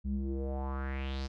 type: tone with low-pass filter sweep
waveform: square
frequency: 67.1 Hz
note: C2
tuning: 44 cents sharp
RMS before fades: -35 dBFS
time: 0.04-1.28 s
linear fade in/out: 20 ms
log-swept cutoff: 160 to 5400 Hz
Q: 3.9
effects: none